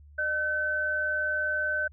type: tone pair together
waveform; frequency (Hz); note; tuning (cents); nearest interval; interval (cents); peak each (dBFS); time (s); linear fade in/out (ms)
sine; 605.2 / 1525; D#5 / G6; -48 / -48; octave + major third; 1600; -34 / -26; 0.18-1.88; 10
effects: added 73 Hz sine -49 dBFS peak until 1.92 s